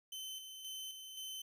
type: tone with tremolo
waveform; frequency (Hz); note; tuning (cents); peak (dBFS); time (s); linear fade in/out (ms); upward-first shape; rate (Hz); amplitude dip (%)
sawtooth; 3065; G7; -40; -40; 0.12-1.42; 5; square; 1.9; 45
effects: none